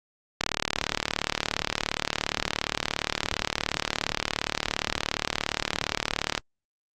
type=click train; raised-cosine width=0.2 ms; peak=-6 dBFS; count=223; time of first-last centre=0.41-6.378 s; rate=37.2 Hz; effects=Opus 48 kbps